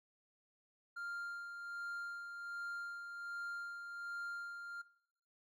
triangle tone with tremolo, 1396.9 Hz, F6, in tune, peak -39 dBFS, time 0.96-4.82 s, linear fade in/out 10 ms, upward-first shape sine, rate 1.3 Hz, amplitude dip 45%, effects noise-tail reverb RT60 0.7 s tail -18 dB re dry

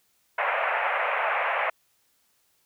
pink band-pass noise, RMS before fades -26 dBFS, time 0.38-1.7 s, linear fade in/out 5 ms, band 550 to 2500 Hz, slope 48 dB/octave, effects white hiss -68 dBFS RMS until 2.65 s

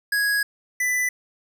square tone pair in turn, 1661.2 / 1992.2 Hz, G#6 / B6, 0 / +15 cents, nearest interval minor third, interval 315 cents, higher second, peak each -20 / -21 dBFS, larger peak first, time 0.12-0.43 / 0.8-1.09 s, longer first, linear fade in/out 5 ms, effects none

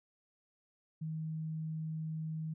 sine tone, 158.2 Hz, D#3, 29 cents sharp, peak -36 dBFS, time 1.01-2.54 s, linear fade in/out 10 ms, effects none

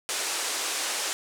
white band-pass noise, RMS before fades -30 dBFS, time 0.09-1.13 s, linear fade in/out 0 ms, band 330 to 9200 Hz, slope 24 dB/octave, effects none

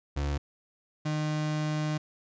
35% pulse tone pair in turn, 71.7 / 152.85 Hz, D2 / D#3, -41 / -30 cents, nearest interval octave + minor second, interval 1311 cents, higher second, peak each -26 dBFS, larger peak neither, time 0.16-0.38 / 1.05-1.98 s, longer second, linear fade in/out 10 ms, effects resampled to 16000 Hz

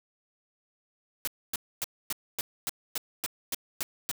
white noise bursts, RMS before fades -31 dBFS, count 11, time 1.25-4.114 s, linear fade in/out 0 ms, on 24 ms, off 260 ms, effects none

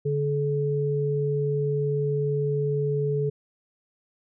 sine tone pair together, 144.53 / 429 Hz, D3 / A4, -27 / -44 cents, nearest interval octave + perfect fifth, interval 1883 cents, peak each -25 dBFS, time 0.05-3.3 s, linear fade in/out 10 ms, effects none

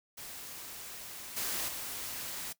white noise with level steps, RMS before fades -45 / -35 / -40 dBFS, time 0.17-2.53 s, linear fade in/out 10 ms, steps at 1.36 / 1.68 s, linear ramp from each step 10 ms, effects noise-tail reverb RT60 0.1 s tail -18 dB re dry

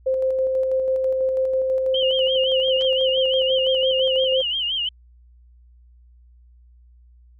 sine tone with tremolo, 523.3 Hz, C5, in tune, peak -17 dBFS, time 0.06-4.42 s, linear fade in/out 10 ms, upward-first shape square, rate 6.1 Hz, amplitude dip 25%
sine tone with vibrato, 3012 Hz, F#7, 30 cents sharp, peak -21 dBFS, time 1.94-4.89 s, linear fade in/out 5 ms, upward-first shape sine, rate 5.8 Hz, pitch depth 120 cents each way
clicks, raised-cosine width 0.2 ms, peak -21 dBFS, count 2, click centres 2.811 / 2.821 s
effects added 60 Hz sine -48 dBFS peak until 7.39 s

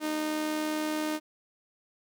sawtooth tone with amplitude modulation, 307.4 Hz, D#4, 21 cents flat, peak -23 dBFS, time 0-1.2 s, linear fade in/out 50 ms, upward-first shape sine, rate 80.2 Hz, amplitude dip 40%, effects none

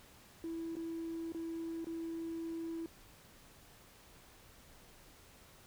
triangle tone with dropouts, 329.6 Hz, E4, in tune, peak -35 dBFS, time 0.44-2.86 s, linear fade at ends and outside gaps 1 ms, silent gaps 0.754-0.767 / 1.321-1.347 / 1.845-1.869 s, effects tanh soft clip ceiling -35 dBFS + pink hiss -60 dBFS RMS until 5.66 s

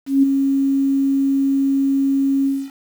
sine tone with ADSR envelope, 273.5 Hz, C#4, 23 cents flat, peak -8 dBFS, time 0.06-2.71 s, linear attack 170 ms, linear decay 11 ms, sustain -6 dB, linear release 250 ms, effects 7-bit

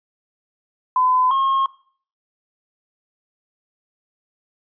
sine / triangle tone pair in turn, 1014 / 1078 Hz, B5 / C#6, +45 / -49 cents, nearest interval minor second, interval 106 cents, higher second, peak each -14 dBFS, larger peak neither, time 0.96-1.31 / 1.31-1.66 s, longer neither, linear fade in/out 2 ms, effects noise-tail reverb RT60 0.5 s tail -19 dB re dry + resampled to 11025 Hz

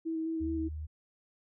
sine tone with vibrato, 323 Hz, E4, 35 cents flat, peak -31 dBFS, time 0.05-0.69 s, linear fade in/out 20 ms, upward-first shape square, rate 4.8 Hz, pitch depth 13 cents each way
sine tone, 76.8 Hz, D#2, 22 cents flat, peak -36 dBFS, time 0.4-0.87 s, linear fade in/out 20 ms
effects none

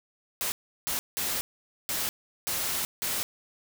white noise bursts at uneven times, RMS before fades -30 dBFS, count 6, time 0.41-0.52 / 0.87-0.99 / 1.17-1.41 / 1.89-2.09 / 2.47-2.85 / 3.02-3.23 s, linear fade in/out 0 ms, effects none

